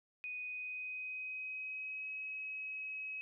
sine tone with pitch glide, 2489 to 2553 Hz, D#7 to D#7, 0 to +44 cents, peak -40 dBFS, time 0.24-3.21 s, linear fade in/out 0 ms, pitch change +44 cents, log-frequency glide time 0.39-2.16 s, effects none

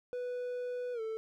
triangle tone with pitch glide, 493.9 to 442.6 Hz, B4 to A4, 0 to +10 cents, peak -33 dBFS, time 0.13-1.17 s, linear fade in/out 0 ms, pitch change -190 cents, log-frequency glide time 0.93-1.01 s, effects none

